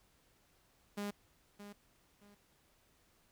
sawtooth tone with echo, 204.1 Hz, G#3, 30 cents flat, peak -34 dBFS, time 0.97-1.11 s, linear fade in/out 10 ms, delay 620 ms, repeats 2, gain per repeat -11 dB, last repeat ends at 2.35 s, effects pink hiss -71 dBFS RMS until 3.31 s

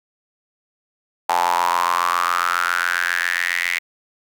sawtooth tone with high-pass filter sweep, 87.31 Hz, F2, in tune, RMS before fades -20 dBFS, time 1.29-3.79 s, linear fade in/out 5 ms, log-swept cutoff 840 to 2100 Hz, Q 7, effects none

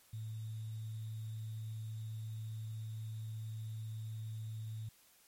sine tone with sample-and-hold, 110 Hz, A2, in tune, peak -40 dBFS, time 0.13-4.89 s, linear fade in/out 5 ms, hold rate 3675 Hz, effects white hiss -66 dBFS RMS until 5.27 s + MP3 64 kbps

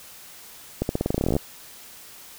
accelerating click train, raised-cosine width 2 ms, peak -9 dBFS, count 17, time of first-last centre 0.82-1.365 s, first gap 71 ms, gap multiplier 0.89, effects white hiss -45 dBFS RMS until 2.38 s

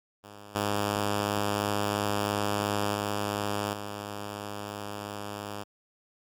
5% pulse tone with level steps, 102.9 Hz, G#2, 16 cents flat, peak -34 / -15 / -17 / -24 dBFS, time 0.23-5.64 s, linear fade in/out 20 ms, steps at 0.55 / 2.94 / 3.73 s, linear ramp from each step 5 ms, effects MP3 96 kbps

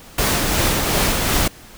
pink noise with tremolo, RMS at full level -17 dBFS, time 0.18-1.48 s, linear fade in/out 5 ms, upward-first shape sine, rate 2.7 Hz, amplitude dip 30%, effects pink hiss -42 dBFS RMS until 1.77 s

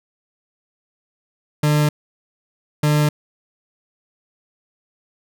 40% pulse tone pair in turn, 149.4 / 149.4 Hz, D3 / D3, +30 / +30 cents, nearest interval unison, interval 0 cents, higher neither, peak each -13 dBFS, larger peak neither, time 1.63-1.89 / 2.83-3.09 s, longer neither, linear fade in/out 5 ms, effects none

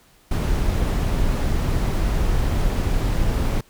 brown noise, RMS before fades -20 dBFS, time 0.31-3.61 s, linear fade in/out 5 ms, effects pink hiss -55 dBFS RMS until 3.69 s

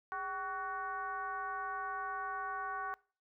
sine tone with frequency modulation, 1127 Hz, C#6, 28 cents sharp, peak -36 dBFS, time 0.12-2.94 s, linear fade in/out 0 ms, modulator 360 Hz, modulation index 1.2, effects noise-tail reverb RT60 0.4 s tail -23 dB re dry

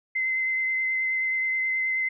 sine tone with vibrato, 2062 Hz, C7, 26 cents flat, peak -23 dBFS, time 0.15-2.09 s, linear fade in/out 10 ms, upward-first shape sine, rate 9.4 Hz, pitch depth 13 cents each way, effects none

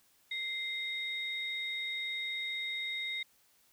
sine tone pair together, 2093 / 3729 Hz, C7 / A#7, 0 / 0 cents, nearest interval minor seventh, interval 1000 cents, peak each -36 / -37 dBFS, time 0.31-3.23 s, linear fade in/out 5 ms, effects tanh soft clip ceiling -27 dBFS + white hiss -68 dBFS RMS until 3.72 s

